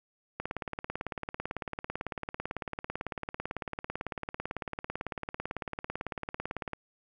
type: click train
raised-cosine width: 0.5 ms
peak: -19 dBFS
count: 115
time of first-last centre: 0.4-6.733 s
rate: 18 Hz
effects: none